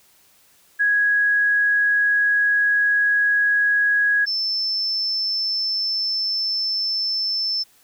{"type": "tone pair in turn", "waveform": "sine", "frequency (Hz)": [1661.2, 5298], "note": ["G#6", "E8"], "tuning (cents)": [0, 8], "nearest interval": "octave + minor sixth", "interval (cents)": 2008, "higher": "second", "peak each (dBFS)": [-15, -20], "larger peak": "first", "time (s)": [[0.79, 4.26], [4.26, 7.64]], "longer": "first", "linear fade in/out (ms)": 20, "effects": ["white hiss -56 dBFS RMS until 7.83 s"]}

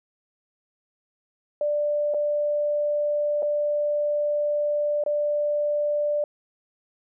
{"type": "tone with dropouts", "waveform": "sine", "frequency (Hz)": 590, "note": "D5", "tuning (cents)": 8, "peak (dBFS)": -21, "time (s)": [1.61, 6.24], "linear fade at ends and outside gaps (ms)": 2, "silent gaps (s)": [[2.139, 2.144], [3.423, 3.428], [5.038, 5.062]], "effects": []}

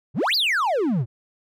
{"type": "exponential two-way sweep", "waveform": "triangle", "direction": "up then down", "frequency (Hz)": [103.83, 4978, 103.83], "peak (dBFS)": -17, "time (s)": [0.14, 1.06], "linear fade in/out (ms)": 50, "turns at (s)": 0.35, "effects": []}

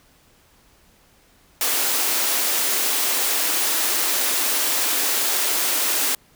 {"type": "high-pass noise", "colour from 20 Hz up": "white", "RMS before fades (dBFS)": -21, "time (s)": [1.61, 6.15], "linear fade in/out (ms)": 2, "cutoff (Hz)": 250, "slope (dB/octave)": 48, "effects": ["pink hiss -56 dBFS RMS until 6.35 s"]}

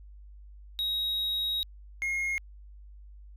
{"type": "tone pair in turn", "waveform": "triangle", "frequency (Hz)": [3798, 2149], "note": ["A#7", "C7"], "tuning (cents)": [32, 46], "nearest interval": "minor seventh", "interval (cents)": 986, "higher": "first", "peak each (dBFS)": -26, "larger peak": "neither", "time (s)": [[0.79, 1.63], [2.02, 2.38]], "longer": "first", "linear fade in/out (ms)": 0, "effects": ["added 50 Hz sine -46 dBFS peak until 3.36 s"]}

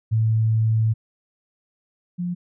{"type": "tone pair in turn", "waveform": "sine", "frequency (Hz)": [111, 176.71], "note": ["A2", "F3"], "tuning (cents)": [16, 21], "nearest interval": "minor sixth", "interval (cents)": 805, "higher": "second", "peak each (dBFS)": [-16, -23], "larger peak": "first", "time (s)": [[0.11, 0.94], [2.18, 2.35]], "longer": "first", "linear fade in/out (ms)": 20, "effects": []}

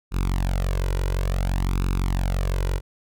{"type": "tone with flanger", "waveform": "sawtooth", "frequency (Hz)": 45.88, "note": "F#1", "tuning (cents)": -14, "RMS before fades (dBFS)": -23, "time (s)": [0.11, 2.81], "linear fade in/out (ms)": 50, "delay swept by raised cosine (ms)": [0.77, 2.07], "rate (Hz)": 0.57, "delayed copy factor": 0.8, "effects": []}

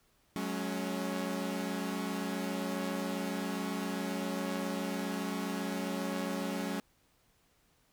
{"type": "chord", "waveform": "sawtooth", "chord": "F# suspended second", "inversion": "none", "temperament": "equal with one note detuned", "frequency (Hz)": [185, 212.4, 277.2], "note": ["F#3", "G#3", "C#4"], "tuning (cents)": [0, 39, 0], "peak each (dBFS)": -34, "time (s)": [0.36, 6.8], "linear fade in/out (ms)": 0, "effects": ["pink hiss -70 dBFS RMS until 7.92 s"]}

